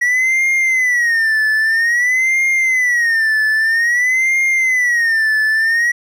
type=tone with vibrato; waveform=triangle; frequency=1922 Hz; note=B6; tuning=48 cents flat; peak=-10 dBFS; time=0.01-5.92 s; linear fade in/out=10 ms; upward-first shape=sine; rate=0.51 Hz; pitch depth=170 cents each way; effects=none